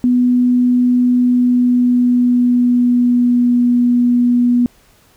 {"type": "tone with pitch glide", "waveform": "sine", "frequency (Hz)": [247.2, 243.2], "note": ["B3", "B3"], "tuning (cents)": [2, -26], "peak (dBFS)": -9, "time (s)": [0.04, 4.66], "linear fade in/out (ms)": 0, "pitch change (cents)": -28, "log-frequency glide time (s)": [1.19, 3.61], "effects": ["pink hiss -51 dBFS RMS until 5.16 s"]}